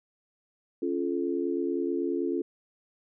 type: chord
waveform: sine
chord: Db augmented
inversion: none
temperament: just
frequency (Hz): 277.2 / 346.5 / 433.1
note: Db4 / F4 / A4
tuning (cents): 0 / -14 / -27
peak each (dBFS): -31 / -29 / -33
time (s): 0.82-2.42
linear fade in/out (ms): 5
effects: none